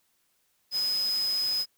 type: tone in noise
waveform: sine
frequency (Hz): 5050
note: D#8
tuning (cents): +25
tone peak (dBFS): -25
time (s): 0.71-1.66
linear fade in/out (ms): 50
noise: white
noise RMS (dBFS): -41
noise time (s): 0.71-1.66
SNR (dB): +13
effects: white hiss -71 dBFS RMS until 1.77 s